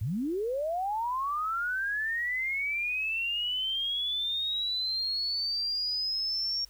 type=linear sweep; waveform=sine; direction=up; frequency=88.4 to 5550 Hz; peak=-28 dBFS; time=0.01-6.65 s; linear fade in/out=5 ms; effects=added 50 Hz sine -56 dBFS peak until 6.69 s + white hiss -61 dBFS RMS until 6.69 s